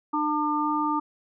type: harmonic tone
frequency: 300.3 Hz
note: D4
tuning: 39 cents sharp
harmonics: 1 / 3 / 4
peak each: -27 / -27 / -27 dBFS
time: 0.13-1 s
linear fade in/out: 10 ms
effects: none